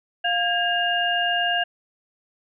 sine tone cluster, 703 / 1631 / 2821 Hz, F5 / G#6 / F7, +11 / -32 / +17 cents, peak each -24 dBFS, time 0.24-1.64 s, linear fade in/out 10 ms, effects none

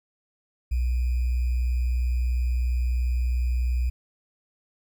sine tone with sample-and-hold, 61.5 Hz, B1, 7 cents flat, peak -21 dBFS, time 0.71-3.9 s, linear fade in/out 10 ms, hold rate 2450 Hz, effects none

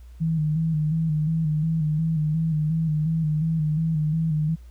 sine tone with vibrato, 157.4 Hz, D#3, 20 cents sharp, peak -20 dBFS, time 0.2-4.56 s, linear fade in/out 20 ms, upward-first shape square, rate 2.8 Hz, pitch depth 51 cents each way, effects added 60 Hz sine -41 dBFS peak until 4.7 s + pink hiss -62 dBFS RMS until 4.7 s

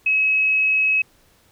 sine tone, 2564 Hz, E7, 49 cents flat, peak -15 dBFS, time 0.06-1.02 s, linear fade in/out 5 ms, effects pink hiss -57 dBFS RMS until 1.51 s

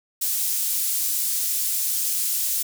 pink high-pass noise, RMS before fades -24 dBFS, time 0.21-2.63 s, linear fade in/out 10 ms, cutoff 8400 Hz, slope 12 dB/octave, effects none

